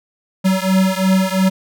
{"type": "beating tone pair", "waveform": "square", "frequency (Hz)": [188, 190.9], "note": ["F#3", "G3"], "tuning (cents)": [28, -46], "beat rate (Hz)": 2.9, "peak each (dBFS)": [-16, -17], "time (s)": [0.44, 1.5], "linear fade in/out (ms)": 20, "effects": []}